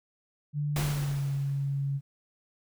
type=tone with pitch glide; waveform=sine; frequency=146.83 to 139.07 Hz; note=D3 to C#3; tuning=0 to +6 cents; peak=-27 dBFS; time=0.53-2.01 s; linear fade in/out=50 ms; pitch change=-94 cents; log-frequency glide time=0.84-1.22 s
type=noise with exponential decay; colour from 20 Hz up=pink; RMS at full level=-32 dBFS; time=0.76-2.01 s; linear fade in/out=2 ms; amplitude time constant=270 ms
effects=none